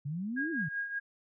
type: exponential two-way sweep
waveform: sine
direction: up then down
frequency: 136 to 343.1 to 136 Hz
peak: -33 dBFS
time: 0.05-0.69 s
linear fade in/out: 10 ms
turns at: 0.51 s
type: tone with tremolo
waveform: sine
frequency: 1633 Hz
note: G#6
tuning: 30 cents flat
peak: -30 dBFS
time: 0.36-1 s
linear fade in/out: 20 ms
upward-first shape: triangle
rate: 5.2 Hz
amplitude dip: 70%
effects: none